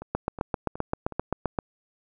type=two click trains; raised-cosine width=1 ms; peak=-23 / -11 dBFS; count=4 / 12; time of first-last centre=0.02-1.123 / 0.15-1.588 s; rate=2.72 / 7.65 Hz; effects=none